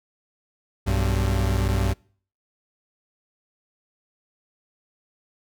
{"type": "tone pair together", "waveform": "40% pulse", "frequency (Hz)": [62, 97.74], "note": ["B1", "G2"], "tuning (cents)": [7, -5], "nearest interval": "minor sixth", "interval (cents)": 788, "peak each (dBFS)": -22, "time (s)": [0.86, 1.94], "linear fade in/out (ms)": 20, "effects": ["noise-tail reverb RT60 0.5 s tail -26 dB re dry"]}